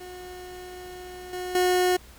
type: tone with level steps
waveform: 30% pulse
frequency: 363.1 Hz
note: F#4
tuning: 33 cents flat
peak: -36 / -28 / -17 dBFS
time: 0-1.97 s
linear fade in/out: 10 ms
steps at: 1.33 / 1.55 s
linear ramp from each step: 2 ms
effects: added 60 Hz sine -51 dBFS peak until 2.18 s + pink hiss -51 dBFS RMS until 2.18 s